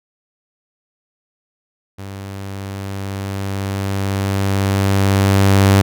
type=tone with level ramp; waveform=sawtooth; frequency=98 Hz; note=G2; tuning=in tune; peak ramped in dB=-25 to -4 dBFS; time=1.98-5.82 s; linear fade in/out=10 ms; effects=none